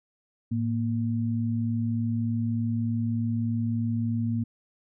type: tone pair together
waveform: sine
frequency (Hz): 110 / 233.3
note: A2 / A#3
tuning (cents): 0 / +2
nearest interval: octave + minor second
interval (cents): 1302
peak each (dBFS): -27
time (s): 0.51-4.44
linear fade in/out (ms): 10
effects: none